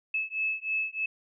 sine beating tone pair, 2600 / 2603.2 Hz, E7 / E7, -24 / -22 cents, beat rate 3.2 Hz, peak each -31 dBFS, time 0.14-1.06 s, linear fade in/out 5 ms, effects none

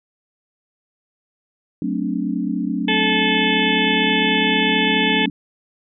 sine chord, D dominant seventh, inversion first, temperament equal with one note detuned, 185 / 220 / 264.5 / 293.7 Hz, F#3 / A3 / C4 / D4, 0 / 0 / +19 / 0 cents, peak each -25 dBFS, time 1.82-5.3 s, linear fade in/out 2 ms
harmonic tone, 434 Hz, A4, 24 cents flat, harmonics 1 / 2 / 4 / 5 / 6 / 7 / 8, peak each -24 / -24 / -24 / -24 / -24 / -24 / -24 dBFS, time 2.88-5.26 s, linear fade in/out 5 ms
effects none

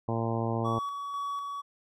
harmonic tone, 114.5 Hz, A#2, 31 cents flat, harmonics 1 / 2 / 3 / 4 / 5 / 6 / 7 / 8 / 9, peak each -31 / -34 / -36 / -37 / -38 / -39 / -39 / -40 / -41 dBFS, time 0.08-0.79 s, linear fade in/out 5 ms
triangle tone with tremolo, 1131 Hz, C#6, 34 cents sharp, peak -29 dBFS, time 0.64-1.62 s, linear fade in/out 20 ms, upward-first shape square, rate 2 Hz, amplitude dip 30%
effects none

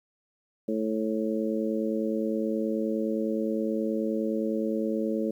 harmonic tone, 109.6 Hz, A2, 6 cents flat, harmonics 2 / 3 / 4 / 5, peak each -29 / -31 / -32 / -33 dBFS, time 0.68-5.31 s, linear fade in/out 5 ms, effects 10-bit

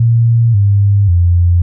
sine tone with pitch steps, 116.3 / 100.66 / 87.13 Hz, A#2 / G2 / F2, -4 / +46 / -4 cents, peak -6 dBFS, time 0-1.62 s, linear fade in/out 5 ms, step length 540 ms, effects none

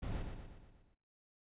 brown noise with echo, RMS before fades -40 dBFS, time 0.02-0.23 s, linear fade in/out 10 ms, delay 120 ms, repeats 6, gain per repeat -5 dB, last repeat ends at 0.95 s, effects noise-tail reverb RT60 0.8 s tail -25 dB re dry + resampled to 8000 Hz

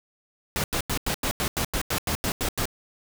pink noise bursts, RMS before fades -26 dBFS, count 13, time 0.56-2.655 s, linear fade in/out 0 ms, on 79 ms, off 89 ms, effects none

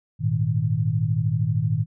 sine chord, Ab suspended second, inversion none, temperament just, 103.83 / 116.8 / 155.74 Hz, Ab2 / Bb2 / Eb3, 0 / +4 / +2 cents, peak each -25 / -23 / -24 dBFS, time 0.19-1.86 s, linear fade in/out 50 ms, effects none

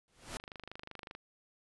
pink noise with exponential growth, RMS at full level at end -38 dBFS, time 0.08-0.37 s, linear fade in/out 0 ms, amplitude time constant 63 ms
click train, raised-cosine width 0.3 ms, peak -29 dBFS, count 21, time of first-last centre 0.36-1.151 s, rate 25.3 Hz
effects resampled to 24000 Hz

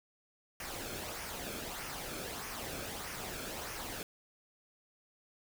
pink noise with flanger, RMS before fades -42 dBFS, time 0.6-4.03 s, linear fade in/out 2 ms, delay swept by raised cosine 0.25 to 1.06 ms, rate 1.6 Hz, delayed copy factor -0.5, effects none

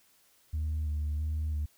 sine tone with vibrato, 76 Hz, D#2, 40 cents flat, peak -27 dBFS, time 0.53-1.66 s, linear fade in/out 10 ms, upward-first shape square, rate 1.5 Hz, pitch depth 27 cents each way, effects tanh soft clip ceiling -27 dBFS + white hiss -65 dBFS RMS until 1.77 s

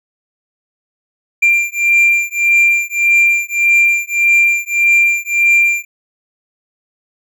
triangle beating tone pair, 2376 / 2377.7 Hz, D7 / D7, +20 / +21 cents, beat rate 1.7 Hz, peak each -11 dBFS, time 1.42-5.85 s, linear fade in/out 10 ms, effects none

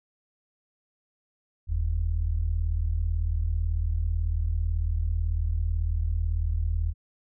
sine tone pair together, 42.91 / 81 Hz, F1 / E2, -30 / -30 cents, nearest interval major seventh, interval 1100 cents, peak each -26 dBFS, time 1.67-6.94 s, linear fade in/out 50 ms, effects none

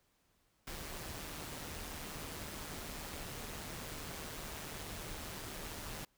pink noise with amplitude modulation, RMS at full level -43 dBFS, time 0.67-6.05 s, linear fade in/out 5 ms, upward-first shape sine, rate 154 Hz, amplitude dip 45%, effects pink hiss -75 dBFS RMS until 6.17 s

